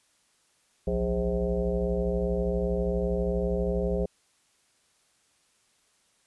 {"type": "tone with frequency modulation", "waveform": "sine", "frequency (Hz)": 293.7, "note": "D4", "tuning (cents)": 0, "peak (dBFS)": -24, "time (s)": [0.87, 4.06], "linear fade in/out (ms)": 5, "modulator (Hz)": 115, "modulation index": 2.5, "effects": ["white hiss -67 dBFS RMS until 6.26 s", "resampled to 24000 Hz"]}